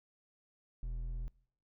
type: tone with hard clipping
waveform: sine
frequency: 41.2 Hz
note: E1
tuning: in tune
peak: -38 dBFS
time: 0.83-1.28 s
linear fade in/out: 0 ms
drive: 6 dB
effects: noise-tail reverb RT60 0.6 s tail -23 dB re dry